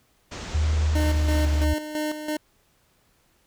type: low-pass noise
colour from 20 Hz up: pink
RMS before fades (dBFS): -36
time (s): 0.31-1.65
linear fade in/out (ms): 10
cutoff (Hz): 7500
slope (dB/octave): 48
type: tone with pitch glide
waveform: sine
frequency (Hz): 77 to 73.35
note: D#2 to D2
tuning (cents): -17 to -2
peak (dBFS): -19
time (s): 0.54-1.74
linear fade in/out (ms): 10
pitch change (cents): -85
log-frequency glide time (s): 0.99-1.51
type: tone with tremolo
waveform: 25% pulse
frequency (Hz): 304.4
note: D#4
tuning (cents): -38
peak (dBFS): -21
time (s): 0.95-2.37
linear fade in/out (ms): 5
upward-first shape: square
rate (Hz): 3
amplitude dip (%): 60
effects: pink hiss -64 dBFS RMS until 3.46 s